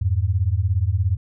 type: beating tone pair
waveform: sine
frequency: 85.3 / 102.3 Hz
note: F2 / G#2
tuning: -40 / -26 cents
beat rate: 17 Hz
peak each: -20 dBFS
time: 0.01-1.17 s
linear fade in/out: 10 ms
effects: none